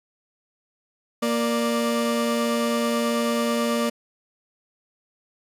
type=tone pair together; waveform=30% pulse; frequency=233.8 / 589.1 Hz; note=A#3 / D5; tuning=+5 / +5 cents; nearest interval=octave + major third; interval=1600 cents; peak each=-20 / -23 dBFS; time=1.22-3.9 s; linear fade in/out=10 ms; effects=resampled to 32000 Hz